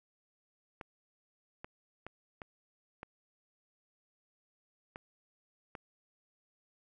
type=clicks; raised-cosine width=0.5 ms; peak=-28 dBFS; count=7; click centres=0.812 / 1.645 / 2.066 / 2.418 / 3.031 / 4.959 / 5.752 s; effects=none